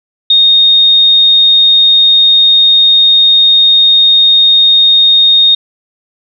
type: tone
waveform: sine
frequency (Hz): 3700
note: A#7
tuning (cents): -14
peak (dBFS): -3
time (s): 0.3-5.55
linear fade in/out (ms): 5
effects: none